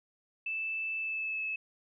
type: tone with pitch glide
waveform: sine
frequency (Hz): 2637 to 2598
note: E7 to E7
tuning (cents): 0 to -26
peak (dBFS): -32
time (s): 0.46-1.56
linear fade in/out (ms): 5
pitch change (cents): -26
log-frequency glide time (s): 0.98-1.43
effects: none